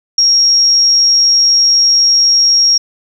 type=tone with ADSR envelope; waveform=sine; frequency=5588 Hz; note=F8; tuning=in tune; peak=-4 dBFS; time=0.18-2.78 s; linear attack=5 ms; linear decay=8 ms; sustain=-2 dB; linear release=7 ms; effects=7-bit